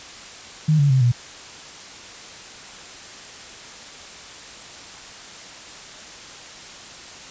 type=tone with pitch steps; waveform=sine; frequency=154.6 / 142.59 / 131.51 / 121.3 Hz; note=D#3 / C#3 / C3 / B2; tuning=-11 / +49 / +9 / -31 cents; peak=-13 dBFS; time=0.68-1.12 s; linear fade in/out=10 ms; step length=110 ms; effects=white hiss -39 dBFS RMS until 7.3 s + resampled to 16000 Hz

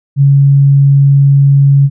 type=tone; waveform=sine; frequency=139.5 Hz; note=C#3; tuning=11 cents sharp; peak=-3 dBFS; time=0.16-1.9 s; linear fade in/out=50 ms; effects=none

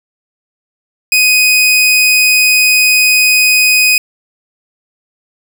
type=tone; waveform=sawtooth; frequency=2500 Hz; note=D#7; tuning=8 cents sharp; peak=-3 dBFS; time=1.12-3.98 s; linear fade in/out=2 ms; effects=none

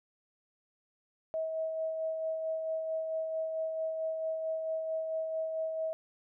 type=tone with tremolo; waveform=sine; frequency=641 Hz; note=E5; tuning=49 cents flat; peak=-30 dBFS; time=1.34-5.93 s; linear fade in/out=0 ms; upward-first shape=sine; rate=4.5 Hz; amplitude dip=35%; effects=none

